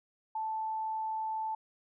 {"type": "tone", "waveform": "sine", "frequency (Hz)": 878, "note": "A5", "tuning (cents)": -4, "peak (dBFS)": -32, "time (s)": [0.35, 1.55], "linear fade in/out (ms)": 5, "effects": []}